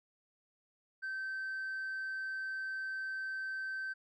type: tone with tanh clipping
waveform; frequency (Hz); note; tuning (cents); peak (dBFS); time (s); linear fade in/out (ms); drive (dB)
triangle; 1548; G6; -22; -37; 1.02-3.94; 20; 6
effects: none